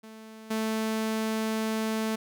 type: tone with level steps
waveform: sawtooth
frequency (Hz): 220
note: A3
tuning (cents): 0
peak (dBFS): -40 / -23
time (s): 0.03-2.16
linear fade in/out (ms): 10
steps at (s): 0.5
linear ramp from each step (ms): 10
effects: none